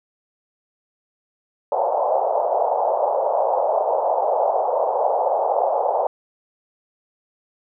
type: band-pass noise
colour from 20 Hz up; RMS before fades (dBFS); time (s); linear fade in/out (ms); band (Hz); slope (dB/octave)
pink; -20; 1.72-6.07; 2; 520 to 880; 48
effects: none